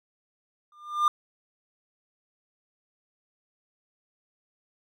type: tone with exponential growth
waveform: triangle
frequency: 1201 Hz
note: D6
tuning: 38 cents sharp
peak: -14 dBFS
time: 0.72-1.08 s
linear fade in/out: 2 ms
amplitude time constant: 77 ms
effects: none